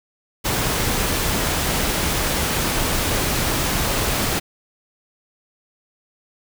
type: noise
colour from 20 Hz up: pink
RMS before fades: -21 dBFS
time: 0.44-4.4 s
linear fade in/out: 20 ms
effects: none